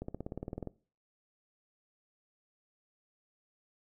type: accelerating click train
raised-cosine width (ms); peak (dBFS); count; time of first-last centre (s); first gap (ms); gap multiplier
2; -25; 13; 0.02-0.673; 64; 0.97
effects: noise-tail reverb RT60 0.4 s tail -21 dB re dry